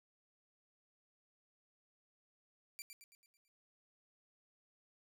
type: tone with echo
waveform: 10% pulse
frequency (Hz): 2349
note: D7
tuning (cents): 0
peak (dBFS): -36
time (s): 2.79-2.82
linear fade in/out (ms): 0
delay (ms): 110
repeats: 6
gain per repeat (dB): -6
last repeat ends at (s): 3.48
effects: none